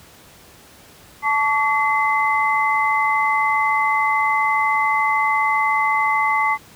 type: tone cluster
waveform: sine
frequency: 873 / 1134 / 2048 Hz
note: A5 / C#6 / C7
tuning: -14 / +39 / -38 cents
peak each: -20 dBFS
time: 1.22-6.58 s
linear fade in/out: 50 ms
effects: pink hiss -46 dBFS RMS until 6.75 s + high-pass 60 Hz 12 dB/octave